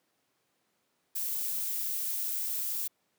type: noise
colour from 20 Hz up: violet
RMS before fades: -33 dBFS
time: 1.15-2.88 s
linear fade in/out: 10 ms
effects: pink hiss -75 dBFS RMS until 3.18 s + high-pass 200 Hz 12 dB/octave